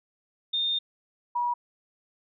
sine tone pair in turn, 3641 / 964.4 Hz, A#7 / B5, -41 / -41 cents, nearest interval octave + major seventh, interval 2300 cents, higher first, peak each -24 dBFS, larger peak neither, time 0.53-0.79 / 1.35-1.54 s, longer first, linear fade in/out 10 ms, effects none

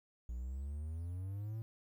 triangle exponential sweep, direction up, 58.27 to 114.2 Hz, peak -37 dBFS, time 0.29-1.62 s, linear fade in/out 0 ms, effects 12-bit

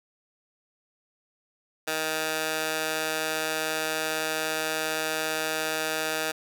15% pulse tone with high-pass filter, 157.4 Hz, D#3, 20 cents sharp, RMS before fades -29 dBFS, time 1.87-6.32 s, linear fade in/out 10 ms, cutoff 730 Hz, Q 0.56, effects none

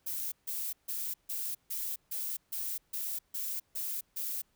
violet noise bursts, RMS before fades -36 dBFS, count 11, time 0.06-4.42 s, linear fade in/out 10 ms, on 260 ms, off 150 ms, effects pink hiss -73 dBFS RMS until 4.55 s

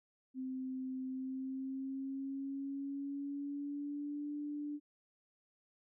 sine tone with pitch glide, 260 to 293.5 Hz, C4 to D4, -11 to -1 cents, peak -38 dBFS, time 0.34-4.8 s, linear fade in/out 50 ms, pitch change +210 cents, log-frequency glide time 1.07-4.34 s, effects none

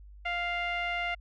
sawtooth tone with low-pass filter, 698.5 Hz, F5, in tune, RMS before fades -32 dBFS, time 0.25-1.15 s, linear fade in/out 10 ms, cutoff 2400 Hz, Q 8.3, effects added 50 Hz sine -47 dBFS peak until 1.2 s

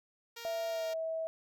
5% pulse tone, 466.7 Hz, A#4, 2 cents sharp, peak -32 dBFS, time 0.36-0.94 s, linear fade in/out 10 ms
sine tone with pitch glide, 666 to 647.4 Hz, E5 to E5, +18 to -31 cents, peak -33 dBFS, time 0.45-1.27 s, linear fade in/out 0 ms, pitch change -49 cents, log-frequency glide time 0.69-0.85 s
effects none

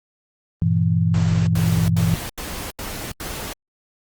sine chord, E diminished, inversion first, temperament just, 98.89 / 118.67 / 164.81 Hz, G2 / Bb2 / E3, +16 / +31 / 0 cents, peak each -20 / -22 / -18 dBFS, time 0.62-2.14 s, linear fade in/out 0 ms
pink noise bursts, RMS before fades -30 dBFS, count 6, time 1.14-3.53 s, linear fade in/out 2 ms, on 330 ms, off 82 ms
effects Opus 24 kbps

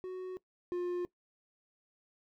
triangle tone pair in turn, 370 / 354.7 Hz, F#4 / F4, 0 / +27 cents, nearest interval minor second, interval 73 cents, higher first, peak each -36 / -30 dBFS, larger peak second, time 0.04-0.37 / 0.72-1.05 s, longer neither, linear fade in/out 0 ms, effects noise-tail reverb RT60 0.1 s tail -19 dB re dry

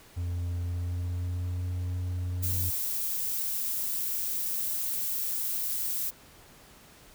triangle tone with pitch glide, 87.31 to 89.76 Hz, F2 to F2, 0 to +48 cents, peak -27 dBFS, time 0.16-2.71 s, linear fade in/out 20 ms, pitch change +48 cents, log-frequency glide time 0.57-1.7 s
violet noise, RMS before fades -31 dBFS, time 2.42-6.11 s, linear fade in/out 20 ms
effects pink hiss -54 dBFS RMS until 7.14 s

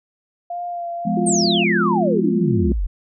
sine tone with vibrato, 695 Hz, F5, 9 cents flat, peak -24 dBFS, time 0.5-1.64 s, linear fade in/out 5 ms, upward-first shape sine, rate 1.8 Hz, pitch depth 21 cents each way
sine chord, F diminished, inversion none, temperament just, 174.61 / 209.5 / 251.4 Hz, F3 / Ab3 / Cb4, 0 / +15 / +31 cents, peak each -23 / -20 / -26 dBFS, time 1.05-2.73 s, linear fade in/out 10 ms
sine tone with tremolo, 349.2 Hz, F4, in tune, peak -19 dBFS, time 1.17-2.72 s, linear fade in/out 2 ms, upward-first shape sine, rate 19 Hz, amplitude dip 45%
sine exponential sweep, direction down, 8980 to 38.89 Hz, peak -18 dBFS, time 1.26-2.87 s, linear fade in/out 10 ms
effects none

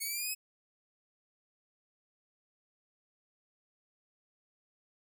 5% pulse exponential sweep, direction up, 2200 to 2579 Hz, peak -25 dBFS, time 0-0.35 s, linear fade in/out 20 ms, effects none

